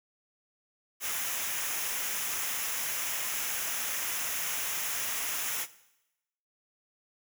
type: noise with comb filter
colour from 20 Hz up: white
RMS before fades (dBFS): -33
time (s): 1-5.67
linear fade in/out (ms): 50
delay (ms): 0.23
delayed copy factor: -0.6
effects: noise-tail reverb RT60 0.9 s tail -17 dB re dry